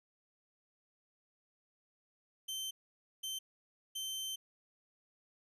sawtooth tone bursts at uneven times, 3100 Hz, G7, 20 cents flat, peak -35 dBFS, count 3, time 2.48-2.71 / 3.23-3.39 / 3.95-4.36 s, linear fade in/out 10 ms, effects resampled to 32000 Hz

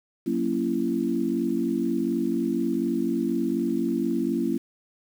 sine chord, F# dominant seventh, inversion none, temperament equal with one note detuned, 185 / 233.1 / 277.2 / 335.8 Hz, F#3 / A#3 / C#4 / E4, 0 / 0 / 0 / +32 cents, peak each -32 / -27 / -28 / -27 dBFS, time 0.26-4.58 s, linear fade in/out 10 ms, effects 8-bit

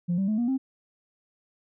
sine tone with pitch steps, 174.61 / 193.74 / 215 / 238.5 / 264.7 Hz, F3 / G3 / A3 / A#3 / C4, 0 / -20 / -40 / +40 / +20 cents, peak -21 dBFS, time 0.08-0.58 s, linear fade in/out 20 ms, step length 100 ms, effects tanh soft clip ceiling -20 dBFS

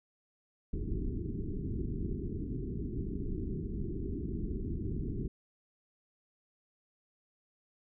pink low-pass noise, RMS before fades -36 dBFS, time 0.73-5.28 s, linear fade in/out 5 ms, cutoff 410 Hz, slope 96 dB/octave, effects none

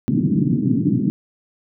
white band-pass noise, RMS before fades -18 dBFS, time 0.08-1.1 s, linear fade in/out 0 ms, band 120 to 300 Hz, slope 48 dB/octave, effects none

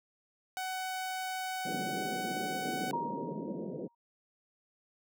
sawtooth tone, 749 Hz, F#5, 21 cents sharp, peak -31 dBFS, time 0.57-2.91 s, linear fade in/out 0 ms
pink band-pass noise, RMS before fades -39 dBFS, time 1.65-3.88 s, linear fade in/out 10 ms, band 160 to 560 Hz, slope 48 dB/octave
sine tone with exponential decay, 941 Hz, A#5, 16 cents sharp, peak -30 dBFS, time 2.93-3.95 s, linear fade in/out 5 ms, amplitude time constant 220 ms
effects none

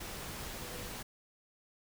sine tone in noise, 493.9 Hz, B4, in tune, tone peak -52 dBFS, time 0.62-0.9 s, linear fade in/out 10 ms, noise pink, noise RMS -43 dBFS, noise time 0-1.03 s, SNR -12 dB, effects none

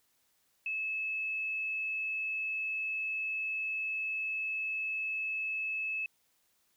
sine tone, 2600 Hz, E7, 24 cents flat, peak -32 dBFS, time 0.66-6.06 s, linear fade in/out 2 ms, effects white hiss -73 dBFS RMS until 6.76 s

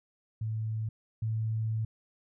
sine tone pair in turn, 110 / 110.7 Hz, A2 / A2, 0 / +11 cents, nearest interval unison, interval 11 cents, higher second, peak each -30 / -28 dBFS, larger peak second, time 0.41-0.89 / 1.22-1.85 s, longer second, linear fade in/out 5 ms, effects none

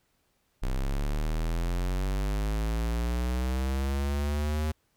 square linear sweep, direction up, 31.17 to 77.78 Hz, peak -27 dBFS, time 0.62-4.72 s, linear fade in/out 10 ms, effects pink hiss -72 dBFS RMS until 4.96 s

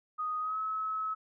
sine tone with pitch glide, 1245 to 1289.6 Hz, D#6 to E6, +1 to -38 cents, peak -31 dBFS, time 0.18-1.15 s, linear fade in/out 20 ms, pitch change +61 cents, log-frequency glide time 0.4-0.58 s, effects none

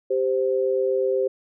sine tone pair together, 392 / 520.1 Hz, G4 / C5, 0 / -10 cents, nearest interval perfect fourth, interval 490 cents, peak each -22 dBFS, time 0.1-1.28 s, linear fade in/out 10 ms, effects none

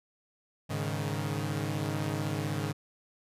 sawtooth chord, Ab suspended fourth, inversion none, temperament equal with one note detuned, 103.83 / 139.72 / 155.56 Hz, Ab2 / Db3 / Eb3, 0 / +14 / 0 cents, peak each -31 / -31 / -31 dBFS, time 0.69-2.73 s, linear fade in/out 20 ms, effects resampled to 32000 Hz

